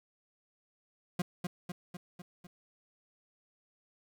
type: tone with echo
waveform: 40% pulse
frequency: 177.4 Hz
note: F3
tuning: 27 cents sharp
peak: -28 dBFS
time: 1.19-1.22 s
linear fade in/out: 5 ms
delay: 250 ms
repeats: 5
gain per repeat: -4 dB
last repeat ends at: 2.47 s
effects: 11-bit